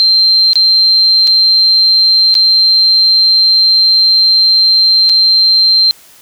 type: tone with dropouts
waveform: sine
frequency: 4145 Hz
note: C8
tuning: 17 cents flat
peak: -5 dBFS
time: 0-5.91 s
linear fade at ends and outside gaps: 0 ms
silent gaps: 0.532-0.556 / 1.271-1.275 / 2.342-2.352 / 5.092-5.096 s
effects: white hiss -41 dBFS RMS until 6.21 s